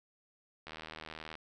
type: click train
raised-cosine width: 0.3 ms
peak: -28 dBFS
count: 55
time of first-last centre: 0.67-1.354 s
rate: 79 Hz
effects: none